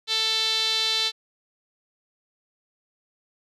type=tone with band-pass filter; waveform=sawtooth; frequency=442.5 Hz; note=A4; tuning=10 cents sharp; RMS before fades=-24 dBFS; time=0.07-1.12 s; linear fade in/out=50 ms; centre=3900 Hz; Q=5.3; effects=none